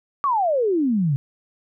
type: exponential sweep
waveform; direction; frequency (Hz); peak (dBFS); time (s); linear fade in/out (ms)
sine; down; 1174.7 to 131.2; -17; 0.24-1.16; 0
effects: none